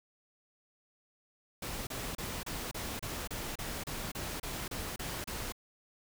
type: noise bursts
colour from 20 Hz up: pink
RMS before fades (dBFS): -39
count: 14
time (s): 1.62-5.523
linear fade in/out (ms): 5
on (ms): 250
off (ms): 31
effects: none